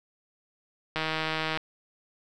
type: click train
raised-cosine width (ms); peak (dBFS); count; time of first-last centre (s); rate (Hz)
0.3; -13; 98; 0.96-1.574; 158
effects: none